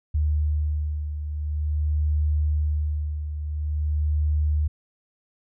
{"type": "beating tone pair", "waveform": "sine", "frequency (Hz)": [75.3, 75.77], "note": ["D2", "D#2"], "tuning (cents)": [44, -45], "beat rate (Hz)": 0.47, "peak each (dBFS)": [-22, -29], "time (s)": [0.14, 4.68], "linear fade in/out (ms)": 10, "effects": []}